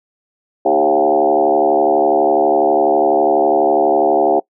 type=tone with frequency modulation; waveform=sine; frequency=543 Hz; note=C#5; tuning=36 cents flat; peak=-9 dBFS; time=0.65-4.4 s; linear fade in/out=10 ms; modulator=72.1 Hz; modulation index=3.5; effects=noise-tail reverb RT60 0.1 s tail -23 dB re dry + high-pass 300 Hz 12 dB/octave